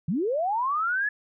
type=linear sweep; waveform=sine; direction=up; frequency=141 to 1726 Hz; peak=-23 dBFS; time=0.08-1.09 s; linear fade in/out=5 ms; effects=none